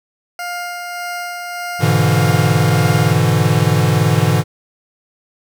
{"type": "tone with tremolo", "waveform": "20% pulse", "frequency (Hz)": 705, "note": "F5", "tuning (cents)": 16, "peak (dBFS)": -17, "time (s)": [0.39, 3.12], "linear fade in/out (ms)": 2, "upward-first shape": "sine", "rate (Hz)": 1.7, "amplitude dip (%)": 30}
{"type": "chord", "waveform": "square", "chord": "E dominant seventh", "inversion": "first", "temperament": "equal", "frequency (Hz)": [103.83, 123.47, 146.83, 164.81], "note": ["G#2", "B2", "D3", "E3"], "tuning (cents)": [0, 0, 0, 0], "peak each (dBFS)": [-18, -18, -17, -18], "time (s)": [1.79, 4.44], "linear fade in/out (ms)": 50}
{"effects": []}